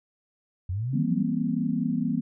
sine linear sweep, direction up, 84.6 to 200.6 Hz, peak -26 dBFS, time 0.69-1.23 s, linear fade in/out 5 ms
sine chord, C dominant seventh, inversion first, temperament equal with one note detuned, 164.81 / 196 / 236.9 / 261.6 Hz, E3 / G3 / Bb3 / C4, 0 / 0 / +28 / 0 cents, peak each -30 / -31 / -27 / -30 dBFS, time 0.93-2.21 s, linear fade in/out 10 ms
effects none

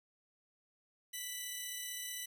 10% pulse tone pair together, 1975.5 / 2981 Hz, B6 / F#7, 0 / +12 cents, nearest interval perfect fifth, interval 712 cents, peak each -35 / -35 dBFS, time 1.13-2.26 s, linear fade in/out 10 ms, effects none

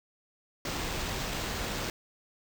pink noise with sample-and-hold, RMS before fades -34 dBFS, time 0.65-1.9 s, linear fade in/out 2 ms, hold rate 11025 Hz, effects none

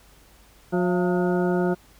harmonic tone with a mistuned harmonic, 180 Hz, F#3, 47 cents flat, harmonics 1 / 2 / 3 / 4 / 5 / 7 / 8, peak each -23 / -23 / -31 / -30 / -35 / -40 / -35 dBFS, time 0.72-1.75 s, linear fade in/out 20 ms, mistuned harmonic 4, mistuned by -79 cents, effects added 50 Hz sine -55 dBFS peak until 1.99 s + pink hiss -55 dBFS RMS until 1.99 s

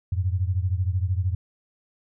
sine beating tone pair, 88.5 / 101.5 Hz, F2 / G#2, +23 / -39 cents, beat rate 13 Hz, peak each -23 / -26 dBFS, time 0.12-1.35 s, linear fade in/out 5 ms, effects none

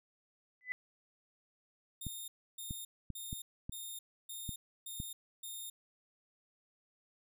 sine tone with exponential growth, 2004 Hz, B6, 25 cents sharp, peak -31 dBFS, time 0.61-0.72 s, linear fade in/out 0 ms, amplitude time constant 23 ms
5% pulse tone bursts, 3663 Hz, A#7, 31 cents flat, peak -35 dBFS, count 7, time 2.01-5.7 s, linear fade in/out 5 ms, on 270 ms, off 300 ms
clicks, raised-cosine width 5 ms, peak -28 dBFS, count 7, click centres 2.067 / 2.709 / 3.103 / 3.329 / 3.695 / 4.492 / 5.001 s
effects none

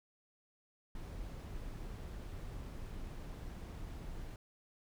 brown noise, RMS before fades -45 dBFS, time 0.95-4.36 s, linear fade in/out 2 ms, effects none

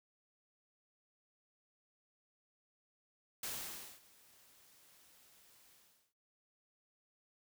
white noise with ADSR envelope, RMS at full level -41 dBFS, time 3.43-6.14 s, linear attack 3 ms, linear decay 560 ms, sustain -24 dB, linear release 420 ms, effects none

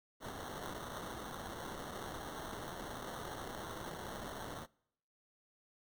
white noise with sample-and-hold, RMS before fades -45 dBFS, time 0.2-4.67 s, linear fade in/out 50 ms, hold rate 2450 Hz, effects noise-tail reverb RT60 0.8 s tail -26 dB re dry

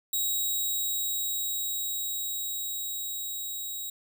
5% pulse tone with level ramp, 3820 Hz, A#7, 42 cents sharp, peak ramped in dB -18 to -26 dBFS, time 0.13-3.9 s, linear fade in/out 5 ms, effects none

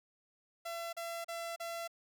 sawtooth tone bursts, 675 Hz, E5, 41 cents sharp, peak -35 dBFS, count 4, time 0.65-1.878 s, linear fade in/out 10 ms, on 280 ms, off 36 ms, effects none

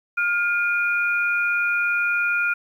sine tone pair together, 1411.8 / 2429 Hz, F6 / D#7, +18 / -42 cents, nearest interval major sixth, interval 940 cents, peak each -20 / -24 dBFS, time 0.17-2.54 s, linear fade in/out 10 ms, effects 9-bit

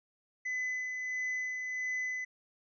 triangle tone with tremolo, 2012 Hz, B6, 32 cents sharp, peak -30 dBFS, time 0.45-2.25 s, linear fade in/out 10 ms, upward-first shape sine, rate 1.5 Hz, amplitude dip 35%, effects resampled to 16000 Hz

